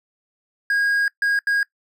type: tone bursts at uneven times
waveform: triangle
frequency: 1635 Hz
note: G#6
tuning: 28 cents flat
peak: -15 dBFS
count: 3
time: 0.7-1.08 / 1.22-1.39 / 1.47-1.63 s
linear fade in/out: 2 ms
effects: noise-tail reverb RT60 0.1 s tail -22 dB re dry